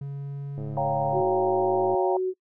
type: tone with pitch glide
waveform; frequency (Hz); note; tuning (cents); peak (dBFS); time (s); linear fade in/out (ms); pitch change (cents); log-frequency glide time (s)
triangle; 140 to 141.14; C#3 to C#3; +18 to +32; -29; 0.01-1.21; 5; +14; 0.12-0.67
type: click train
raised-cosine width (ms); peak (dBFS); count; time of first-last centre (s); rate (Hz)
2; -26; 147; 0.58-1.944; 107
type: chord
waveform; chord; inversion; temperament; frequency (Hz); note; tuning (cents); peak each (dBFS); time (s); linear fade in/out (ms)
sine; G half-diminished seventh; second; equal; 554.4 / 698.5 / 784 / 932.3; Db5 / F5 / G5 / Bb5; 0 / 0 / 0 / 0; -28 / -28 / -29 / -31; 0.77-2.17; 2
type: tone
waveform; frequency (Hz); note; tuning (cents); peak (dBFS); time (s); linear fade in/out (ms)
sine; 371.9; F#4; +9; -23; 1.12-2.34; 50
effects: noise-tail reverb RT60 0.1 s tail -25 dB re dry